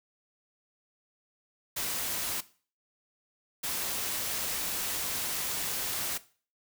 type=noise bursts at uneven times; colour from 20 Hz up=white; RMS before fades=-33 dBFS; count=2; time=1.76-2.41 / 3.63-6.18 s; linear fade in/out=10 ms; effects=noise-tail reverb RT60 0.4 s tail -17 dB re dry